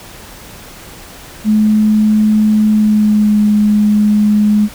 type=tone with pitch glide; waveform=sine; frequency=214.1 to 209.9 Hz; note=A3 to G#3; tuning=-47 to +19 cents; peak=-7 dBFS; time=1.44-4.69 s; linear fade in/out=50 ms; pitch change=-34 cents; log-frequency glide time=2.7-3.38 s; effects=pink hiss -34 dBFS RMS until 4.74 s